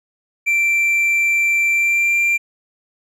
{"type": "tone with pitch glide", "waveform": "triangle", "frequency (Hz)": [2349, 2372], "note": ["D7", "D7"], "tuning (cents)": [0, 17], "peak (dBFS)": -12, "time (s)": [0.46, 2.38], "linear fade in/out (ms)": 20, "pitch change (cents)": 17, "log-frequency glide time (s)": [1.71, 2.17], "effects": []}